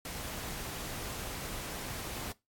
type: noise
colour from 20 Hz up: pink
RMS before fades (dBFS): -40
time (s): 0.05-2.32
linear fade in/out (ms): 2
effects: noise-tail reverb RT60 0.2 s tail -19 dB re dry + AAC 64 kbps